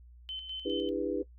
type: tone with tremolo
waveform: sine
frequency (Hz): 3063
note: G7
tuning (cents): -41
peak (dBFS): -36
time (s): 0.29-0.89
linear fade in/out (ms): 0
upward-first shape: square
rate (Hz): 4.9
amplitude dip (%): 50
type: chord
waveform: sine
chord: E minor seventh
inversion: third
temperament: equal with one note detuned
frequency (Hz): 293.7 / 329.6 / 400.5 / 493.9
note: D4 / E4 / G4 / B4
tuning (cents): 0 / 0 / +37 / 0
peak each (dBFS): -35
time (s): 0.65-1.23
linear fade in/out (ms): 10
effects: noise-tail reverb RT60 0.1 s tail -19 dB re dry + added 60 Hz sine -51 dBFS peak until 1.38 s